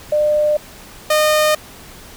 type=tone pair in turn; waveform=sine / sawtooth; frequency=600 / 611.9 Hz; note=D5 / D#5; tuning=+37 / -29 cents; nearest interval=unison; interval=34 cents; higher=second; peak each=-12 / -8 dBFS; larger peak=second; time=0.12-0.57 / 1.1-1.55 s; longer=neither; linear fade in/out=5 ms; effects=pink hiss -39 dBFS RMS until 2.16 s